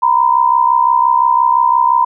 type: tone pair together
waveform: sine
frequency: 942.2 / 1008 Hz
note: A#5 / B5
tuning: +18 / +35 cents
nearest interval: minor second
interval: 117 cents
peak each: -11 dBFS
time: 0.02-2.05 s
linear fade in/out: 10 ms
effects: none